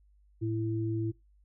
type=tone pair together; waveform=sine; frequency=110.82 / 332.4 Hz; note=A2 / E4; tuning=+13 / +15 cents; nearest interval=octave + perfect fifth; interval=1902 cents; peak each=-31 / -32 dBFS; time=0.41-1.12 s; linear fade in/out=20 ms; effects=noise-tail reverb RT60 0.2 s tail -22 dB re dry + added 50 Hz sine -60 dBFS peak until 1.44 s